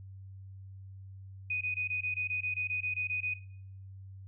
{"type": "tone bursts", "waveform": "sine", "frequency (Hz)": 2489, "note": "D#7", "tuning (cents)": 0, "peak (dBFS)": -30, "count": 14, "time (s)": [1.5, 3.339], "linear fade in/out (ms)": 5, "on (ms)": 110, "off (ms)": 23, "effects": ["noise-tail reverb RT60 0.6 s tail -17 dB re dry", "added 96 Hz sine -45 dBFS peak until 4.27 s"]}